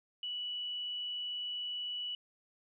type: tone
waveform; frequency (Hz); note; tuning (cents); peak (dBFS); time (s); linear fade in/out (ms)
sine; 2951; F#7; -5; -36; 0.23-2.15; 2
effects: none